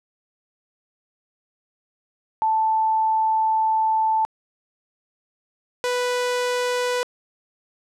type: tone pair in turn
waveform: sine / sawtooth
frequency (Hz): 880 / 493.9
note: A5 / B4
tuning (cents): 0 / 0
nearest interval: minor seventh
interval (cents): 1000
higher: first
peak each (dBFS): -17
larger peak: neither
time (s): 2.42-4.25 / 5.84-7.03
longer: first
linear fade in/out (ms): 0
effects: low-pass 9000 Hz 12 dB/octave